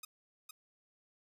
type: tone with echo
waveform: 5% pulse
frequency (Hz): 1251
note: D#6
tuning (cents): +9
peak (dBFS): -32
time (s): 0.03-0.05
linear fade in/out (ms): 5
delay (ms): 460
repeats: 1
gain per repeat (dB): -3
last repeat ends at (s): 0.51
effects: none